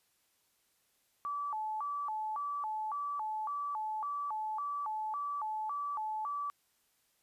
sine tone with vibrato, 999 Hz, B5, 20 cents sharp, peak -34 dBFS, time 1.25-6.5 s, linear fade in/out 0 ms, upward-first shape square, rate 1.8 Hz, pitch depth 250 cents each way, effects white hiss -74 dBFS RMS until 7.22 s + resampled to 32000 Hz

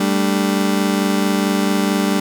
35% pulse chord, G suspended second, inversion none, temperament just, 196 / 220.5 / 294 Hz, G3 / A3 / D4, 0 / +4 / +2 cents, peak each -16 / -20 / -19 dBFS, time 0-2.2 s, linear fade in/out 5 ms, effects none

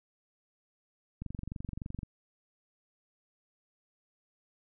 click train, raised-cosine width 5 ms, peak -26 dBFS, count 20, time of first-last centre 1.22-2.032 s, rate 23.4 Hz, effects none

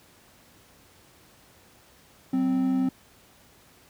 triangle tone pair together, 188.5 / 260.4 Hz, F#3 / C4, +32 / -8 cents, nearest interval tritone, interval 560 cents, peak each -28 / -20 dBFS, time 2.33-2.89 s, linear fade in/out 5 ms, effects pink hiss -56 dBFS RMS until 3.89 s + high-pass 60 Hz 12 dB/octave

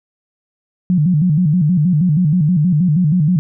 sine tone with vibrato, 164.81 Hz, E3, in tune, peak -10 dBFS, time 0.9-3.39 s, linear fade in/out 0 ms, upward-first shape square, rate 6.3 Hz, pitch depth 170 cents each way, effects none

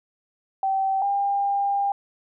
sine tone pair in turn, 773 / 800.3 Hz, G5 / G5, -24 / +36 cents, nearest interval minor second, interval 60 cents, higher second, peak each -20 dBFS, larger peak neither, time 0.63-1.02 / 1.02-1.92 s, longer second, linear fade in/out 2 ms, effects none

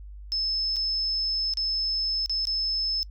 sine tone with dropouts, 5230 Hz, E8, 15 cents flat, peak -24 dBFS, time 0.32-3.03 s, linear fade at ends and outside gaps 0 ms, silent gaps 0.76-0.766 / 1.537-1.572 / 2.26-2.296 / 2.453-2.471 s, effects noise-tail reverb RT60 0.1 s tail -25 dB re dry + added 50 Hz sine -39 dBFS peak until 3.1 s

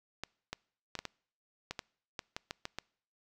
clicks, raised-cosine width 0.2 ms, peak -20 dBFS, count 12, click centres 0.236 / 0.53 / 0.953 / 0.99 / 1.053 / 1.71 / 1.792 / 2.192 / 2.365 / 2.509 / 2.654 / 2.786 s, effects noise-tail reverb RT60 0.6 s tail -26 dB re dry

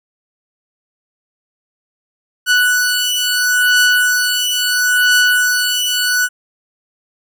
sawtooth beating tone pair, 1480 / 1480.74 Hz, F#6 / F#6, 0 / +1 cents, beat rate 0.74 Hz, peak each -11 dBFS, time 2.46-6.29 s, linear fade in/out 50 ms, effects none

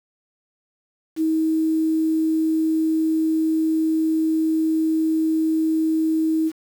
sine tone with quantisation, 318.5 Hz, D#4, 41 cents sharp, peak -17 dBFS, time 1.16-6.52 s, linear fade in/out 50 ms, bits 7, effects none

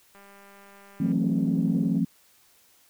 click train, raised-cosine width 0.5 ms, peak -37 dBFS, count 194, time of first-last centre 0.15-1.12 s, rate 199 Hz
sine chord, F# half-diminished seventh, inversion third, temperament just, 166.5 / 185 / 222 / 266.4 Hz, E3 / F#3 / A3 / C4, +18 / 0 / +16 / +31 cents, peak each -27 dBFS, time 1-2.05 s, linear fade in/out 5 ms
white band-pass noise, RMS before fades -40 dBFS, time 1.01-2.02 s, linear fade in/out 50 ms, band 120 to 420 Hz, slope 24 dB/octave
effects white hiss -60 dBFS RMS until 2.89 s

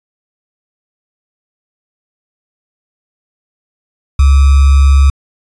sine tone with sample-and-hold, 69.3 Hz, C#2, in tune, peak -3 dBFS, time 4.19-5.1 s, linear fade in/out 5 ms, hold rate 1225 Hz, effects resampled to 22050 Hz

